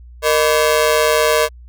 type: ring-modulated tone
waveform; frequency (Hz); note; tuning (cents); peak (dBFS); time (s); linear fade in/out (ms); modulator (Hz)
sawtooth; 539; C#5; -49; -5; 0.22-1.49; 50; 74.3
effects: added 60 Hz sine -36 dBFS peak until 1.68 s